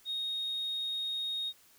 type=tone; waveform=sine; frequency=3729 Hz; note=A#7; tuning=in tune; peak=-31 dBFS; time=0.05-1.53 s; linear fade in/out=50 ms; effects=tanh soft clip ceiling -29 dBFS + white hiss -62 dBFS RMS until 1.78 s